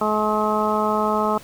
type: harmonic tone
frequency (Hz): 213.3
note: G#3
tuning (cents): +46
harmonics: 1 / 2 / 3 / 4 / 5 / 6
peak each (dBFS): -25 / -25 / -25 / -25 / -25 / -25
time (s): 0.01-1.38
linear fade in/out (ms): 5
effects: pink hiss -44 dBFS RMS until 1.43 s